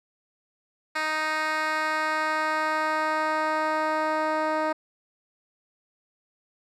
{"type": "tone with band-pass filter sweep", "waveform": "10% pulse", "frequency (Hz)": 311.1, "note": "D#4", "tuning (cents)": 0, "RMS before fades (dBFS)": -26, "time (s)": [0.95, 4.73], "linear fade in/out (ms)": 10, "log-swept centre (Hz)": [2100, 670], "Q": 0.85, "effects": []}